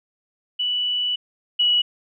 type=tone pair in turn; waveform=sine; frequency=2960 / 2931 Hz; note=F#7 / F#7; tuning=0 / -17 cents; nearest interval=unison; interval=17 cents; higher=first; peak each=-20 / -15 dBFS; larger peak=second; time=0.59-1.16 / 1.59-1.82 s; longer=first; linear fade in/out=10 ms; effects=none